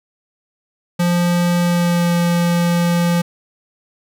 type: tone with pitch glide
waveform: square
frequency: 174.61 to 172.6 Hz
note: F3 to F3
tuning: 0 to -20 cents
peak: -14 dBFS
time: 0.99-3.22 s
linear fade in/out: 10 ms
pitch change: -20 cents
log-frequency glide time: 1.6-2.14 s
effects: 9-bit